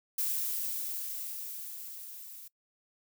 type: noise with level ramp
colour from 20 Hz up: violet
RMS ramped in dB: -31 to -48 dBFS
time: 0.18-2.48 s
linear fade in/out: 5 ms
effects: noise-tail reverb RT60 0.1 s tail -22 dB re dry